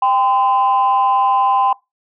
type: tone pair together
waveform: sine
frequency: 792.4 / 1024 Hz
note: G5 / C6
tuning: +18 / -38 cents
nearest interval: major third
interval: 444 cents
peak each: -13 dBFS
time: 0.02-1.73 s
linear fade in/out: 5 ms
effects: noise-tail reverb RT60 0.2 s tail -22 dB re dry + tanh soft clip ceiling -6 dBFS